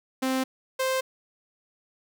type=tone pair in turn; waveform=sawtooth; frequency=261.6 / 523.2 Hz; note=C4 / C5; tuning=0 / 0 cents; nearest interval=octave; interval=1200 cents; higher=second; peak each=-20 dBFS; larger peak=neither; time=0.22-0.44 / 0.79-1.01 s; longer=neither; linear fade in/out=10 ms; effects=none